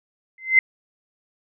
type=tone with exponential growth; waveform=sine; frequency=2068 Hz; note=C7; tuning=21 cents flat; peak=-7 dBFS; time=0.38-0.59 s; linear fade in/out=2 ms; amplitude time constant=45 ms; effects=none